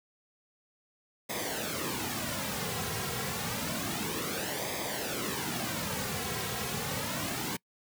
pink noise with flanger, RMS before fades -34 dBFS, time 1.29-7.57 s, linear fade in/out 10 ms, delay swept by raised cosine 0.7 to 3.4 ms, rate 0.29 Hz, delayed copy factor -0.65, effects noise-tail reverb RT60 0.1 s tail -25 dB re dry + high-pass 100 Hz 12 dB/octave

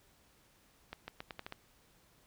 accelerating click train, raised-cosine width 0.3 ms, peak -26 dBFS, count 7, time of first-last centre 0.93-1.524 s, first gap 150 ms, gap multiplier 0.83, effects pink hiss -67 dBFS RMS until 2.26 s

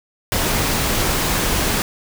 pink noise, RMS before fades -19 dBFS, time 0.32-1.82 s, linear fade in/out 0 ms, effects none

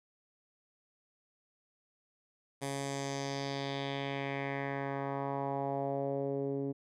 10% pulse tone with low-pass filter sweep, 138.59 Hz, C#3, in tune, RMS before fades -36 dBFS, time 2.61-6.73 s, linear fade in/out 20 ms, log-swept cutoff 9800 to 340 Hz, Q 2.4, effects none

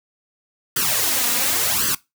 white noise with flanger, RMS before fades -20 dBFS, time 0.76-1.95 s, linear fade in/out 5 ms, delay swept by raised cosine 0.64 to 4.24 ms, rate 0.91 Hz, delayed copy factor +0.95, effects noise-tail reverb RT60 0.2 s tail -20 dB re dry + high-pass 80 Hz 12 dB/octave

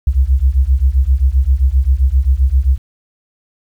sine beating tone pair, 62.3 / 69.9 Hz, B1 / C#2, +16 / +15 cents, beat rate 7.6 Hz, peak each -12 dBFS, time 0.07-2.78 s, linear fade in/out 5 ms, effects 8-bit

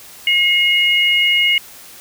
sine tone pair together, 2154 / 2875 Hz, C7 / F7, +50 / +50 cents, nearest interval perfect fourth, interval 500 cents, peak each -14 dBFS, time 0.27-1.58 s, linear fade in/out 2 ms, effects white hiss -39 dBFS RMS until 2 s

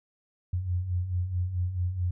sine beating tone pair, 86.4 / 91 Hz, F2 / F#2, -18 / -28 cents, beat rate 4.6 Hz, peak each -34 / -27 dBFS, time 0.53-2.11 s, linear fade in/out 5 ms, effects none

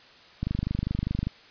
click train, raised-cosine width 5 ms, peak -15 dBFS, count 22, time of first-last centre 0.43-1.27 s, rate 25 Hz, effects white hiss -52 dBFS RMS until 1.5 s + resampled to 11025 Hz

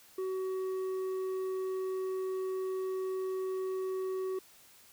square tone with low-pass filter, 376.6 Hz, F#4, 31 cents sharp, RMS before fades -35 dBFS, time 0.18-4.39 s, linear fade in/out 5 ms, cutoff 800 Hz, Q 0.97, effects white hiss -59 dBFS RMS until 4.92 s

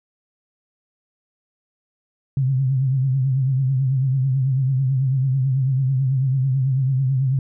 sine tone with vibrato, 132.5 Hz, C3, 22 cents sharp, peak -16 dBFS, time 2.37-7.39 s, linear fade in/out 2 ms, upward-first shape triangle, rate 9.1 Hz, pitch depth 91 cents each way, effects none

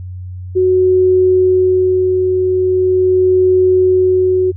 sine tone with tremolo, 370 Hz, F#4, in tune, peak -7 dBFS, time 0.55-4.52 s, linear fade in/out 20 ms, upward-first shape sine, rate 0.41 Hz, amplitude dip 35%, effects added 91 Hz sine -24 dBFS peak until 4.56 s

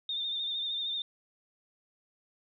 sine tone with vibrato, 3627 Hz, A#7, 48 cents flat, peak -31 dBFS, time 0.09-1.02 s, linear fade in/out 2 ms, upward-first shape triangle, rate 13 Hz, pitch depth 53 cents each way, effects none

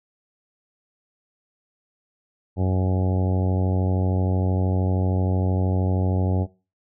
harmonic tone, 93 Hz, F#2, 9 cents sharp, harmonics 1 / 2 / 3 / 4 / 5 / 6 / 7 / 8 / 9, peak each -20 / -26 / -30 / -32 / -34 / -36 / -37 / -38 / -39 dBFS, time 2.56-6.47 s, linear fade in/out 50 ms, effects noise-tail reverb RT60 0.3 s tail -19 dB re dry

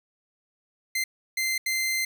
sawtooth tone bursts at uneven times, 2079 Hz, C7, 12 cents flat, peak -21 dBFS, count 3, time 0.95-1.04 / 1.37-1.58 / 1.66-2.05 s, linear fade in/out 5 ms, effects none

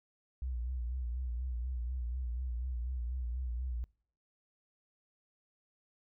sine tone with vibrato, 61.5 Hz, B1, 7 cents flat, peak -34 dBFS, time 0.42-3.84 s, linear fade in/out 0 ms, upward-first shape sine, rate 4.1 Hz, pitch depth 83 cents each way, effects noise-tail reverb RT60 0.5 s tail -24 dB re dry

